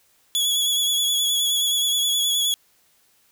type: tone with vibrato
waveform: sawtooth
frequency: 3384 Hz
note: G#7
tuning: 32 cents sharp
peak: -16 dBFS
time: 0.35-2.54 s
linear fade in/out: 0 ms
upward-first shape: sine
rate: 9.5 Hz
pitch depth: 32 cents each way
effects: white hiss -61 dBFS RMS until 3.31 s